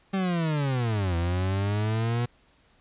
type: linear two-way sweep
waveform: 40% pulse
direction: down then up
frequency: 196 to 83.6 to 121.6 Hz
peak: -23 dBFS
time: 0.13-2.26 s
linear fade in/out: 10 ms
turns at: 1.16 s
effects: pink hiss -62 dBFS RMS until 2.8 s + resampled to 8000 Hz